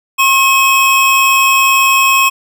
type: tone pair together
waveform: square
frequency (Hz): 1078 / 2552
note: C#6 / D#7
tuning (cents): -49 / +43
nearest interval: octave + minor third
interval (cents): 1492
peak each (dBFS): -11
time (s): 0.18-2.3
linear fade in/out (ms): 20
effects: none